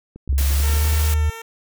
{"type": "clicks", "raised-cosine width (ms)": 3, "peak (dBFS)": -24, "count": 11, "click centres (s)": [0.16, 0.277, 0.328, 0.41, 0.507, 0.602, 0.697, 0.737, 0.767, 0.855, 0.926]}
{"type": "tone with pitch glide", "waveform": "sine", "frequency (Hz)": [68.1, 76], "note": ["C#2", "D#2"], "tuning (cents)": [-30, -40], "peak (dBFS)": -15, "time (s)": [0.29, 1.3], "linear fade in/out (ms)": 5, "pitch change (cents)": 190, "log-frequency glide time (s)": [0.46, 0.87]}
{"type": "noise", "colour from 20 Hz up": "white", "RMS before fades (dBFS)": -28, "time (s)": [0.38, 1.14], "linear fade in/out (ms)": 0}
{"type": "tone with vibrato", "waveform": "10% pulse", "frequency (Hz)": 451.8, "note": "A4", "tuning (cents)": 46, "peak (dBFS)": -24, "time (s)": [0.63, 1.42], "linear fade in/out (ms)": 5, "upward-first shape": "triangle", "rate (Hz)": 2.9, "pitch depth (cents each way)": 10}
{"effects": []}